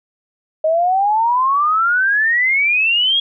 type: exponential sweep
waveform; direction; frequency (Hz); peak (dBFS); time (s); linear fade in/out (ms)
sine; up; 620 to 3322; -12; 0.64-3.2; 5
effects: none